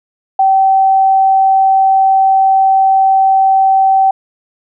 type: tone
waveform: sine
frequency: 771 Hz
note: G5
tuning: 29 cents flat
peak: -6 dBFS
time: 0.39-4.11 s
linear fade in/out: 5 ms
effects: none